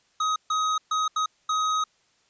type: tone bursts at uneven times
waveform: square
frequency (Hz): 1262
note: D#6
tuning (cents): +24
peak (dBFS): -23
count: 5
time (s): 0.2-0.36 / 0.5-0.78 / 0.91-1.08 / 1.16-1.26 / 1.49-1.84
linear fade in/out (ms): 5
effects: white hiss -65 dBFS RMS until 2.29 s + resampled to 16000 Hz